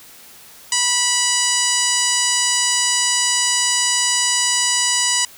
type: harmonic tone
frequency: 980 Hz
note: B5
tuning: 14 cents flat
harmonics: 1 / 2 / 3 / 4 / 5 / 6 / 7 / 8 / 9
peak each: -27 / -25 / -23 / -28 / -23 / -25 / -23 / -23 / -24 dBFS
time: 0.72-5.25 s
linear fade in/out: 2 ms
effects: white hiss -43 dBFS RMS until 5.37 s